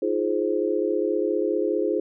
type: chord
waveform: sine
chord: F minor seventh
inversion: third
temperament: just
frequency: 314.3 / 349.2 / 419.1 / 523.8 Hz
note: Eb4 / F4 / Ab4 / C5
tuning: +18 / 0 / +16 / +2 cents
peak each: -28 / -26 / -25 / -28 dBFS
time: 0.02-2 s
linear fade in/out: 5 ms
effects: none